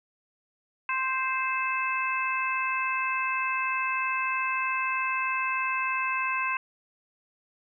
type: harmonic tone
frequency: 523.3 Hz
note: C5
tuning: in tune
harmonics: 2 / 3 / 4 / 5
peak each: -29 / -33 / -35 / -30 dBFS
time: 0.89-6.57 s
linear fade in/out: 2 ms
effects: none